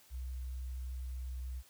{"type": "tone", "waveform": "sine", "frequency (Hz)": 63.4, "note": "B1", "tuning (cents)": 46, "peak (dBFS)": -37, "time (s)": [0.1, 1.63], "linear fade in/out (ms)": 50, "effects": ["tanh soft clip ceiling -34 dBFS", "white hiss -63 dBFS RMS until 1.69 s"]}